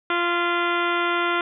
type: harmonic tone with a mistuned harmonic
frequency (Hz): 347.1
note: F4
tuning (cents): -11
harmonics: 1 / 2 / 3 / 4 / 5 / 6 / 7 / 8 / 9 / 10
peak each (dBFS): -26 / -30 / -27 / -24 / -36 / -31 / -34 / -36 / -36 / -36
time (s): 0.1-1.41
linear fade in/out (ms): 2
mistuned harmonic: 6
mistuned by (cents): -30
effects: none